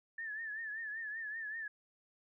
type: tone with vibrato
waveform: sine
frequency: 1760 Hz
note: A6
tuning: in tune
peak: -39 dBFS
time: 0.18-1.68 s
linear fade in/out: 5 ms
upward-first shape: triangle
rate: 5.2 Hz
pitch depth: 98 cents each way
effects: none